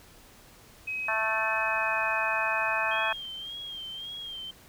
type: tone with pitch glide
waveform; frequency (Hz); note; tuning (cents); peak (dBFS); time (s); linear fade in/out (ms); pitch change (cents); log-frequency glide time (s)
sine; 2539 to 2516; D#7 to D#7; +34 to +19; -30; 0.87-3.13; 10; -15; 1.6-1.97
type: harmonic tone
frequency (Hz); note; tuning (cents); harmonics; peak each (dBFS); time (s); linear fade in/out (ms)
220; A3; 0; 3 / 4 / 5 / 6 / 7 / 8; -34 / -33 / -33 / -37 / -33 / -33; 1.08-3.13; 5
type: tone with vibrato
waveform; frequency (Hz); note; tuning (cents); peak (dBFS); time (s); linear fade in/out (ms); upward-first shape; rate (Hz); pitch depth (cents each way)
sine; 3204; G7; +37; -36; 2.91-4.51; 5; sine; 1.8; 57
effects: pink hiss -54 dBFS RMS until 4.68 s